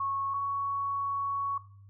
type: tone pair in turn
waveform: sine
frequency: 1100 / 1115.4 Hz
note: C#6 / C#6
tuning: -14 / +10 cents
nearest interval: unison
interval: 24 cents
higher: second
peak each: -29 / -28 dBFS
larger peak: second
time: 0-0.34 / 0.34-1.58 s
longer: second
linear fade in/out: 5 ms
effects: noise-tail reverb RT60 0.5 s tail -17 dB re dry + added 99 Hz sine -50 dBFS peak until 1.89 s